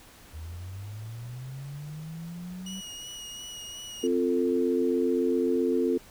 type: linear sweep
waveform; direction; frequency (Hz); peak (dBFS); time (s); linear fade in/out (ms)
sine; up; 76 to 193.9; -36; 0.33-2.81; 20
type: tone with vibrato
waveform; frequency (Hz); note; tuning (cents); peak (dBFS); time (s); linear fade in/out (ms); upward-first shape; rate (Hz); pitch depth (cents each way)
25% pulse; 2903; F#7; -34; -35; 2.66-4.07; 5; sine; 2.8; 21
type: chord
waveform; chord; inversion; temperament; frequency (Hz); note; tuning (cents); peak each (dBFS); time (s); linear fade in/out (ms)
sine; F major; second; equal with one note detuned; 261.6 / 349.2 / 444.9; C4 / F4 / A4; 0 / 0 / +19; -27; 4.03-5.98; 10
effects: pink hiss -52 dBFS RMS until 6.1 s